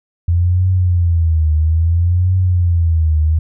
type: tone with vibrato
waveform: sine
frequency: 84.7 Hz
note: E2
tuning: 48 cents sharp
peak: -10 dBFS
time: 0.28-3.39 s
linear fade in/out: 5 ms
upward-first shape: triangle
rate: 0.6 Hz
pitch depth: 170 cents each way
effects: none